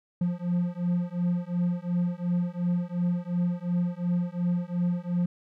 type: beating tone pair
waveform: triangle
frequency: 174.61 / 177.41 Hz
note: F3 / F3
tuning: 0 / +28 cents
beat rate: 2.8 Hz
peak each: -26 dBFS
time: 0.21-5.26 s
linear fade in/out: 5 ms
effects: none